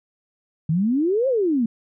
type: exponential two-way sweep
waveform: sine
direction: up then down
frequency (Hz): 150 to 552 to 217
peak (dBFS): -17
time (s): 0.69-1.66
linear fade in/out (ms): 5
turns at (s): 1.28
effects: none